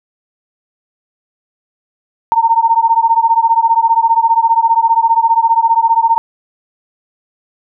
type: beating tone pair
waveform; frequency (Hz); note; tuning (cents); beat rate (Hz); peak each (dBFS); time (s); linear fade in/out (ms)
sine; 907 / 922; A#5 / A#5; -48 / -19; 15; -11; 2.32-6.18; 0
effects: none